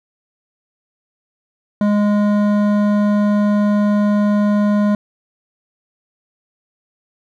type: tone with hard clipping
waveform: triangle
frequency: 206.8 Hz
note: G#3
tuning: 7 cents flat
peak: -14 dBFS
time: 1.81-4.95 s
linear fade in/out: 2 ms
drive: 16 dB
effects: none